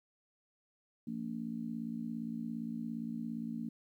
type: harmonic tone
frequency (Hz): 57.4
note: A#1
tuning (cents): -26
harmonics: 3 / 4 / 5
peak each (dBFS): -45 / -38 / -45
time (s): 1.07-3.69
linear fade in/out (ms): 5
effects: 12-bit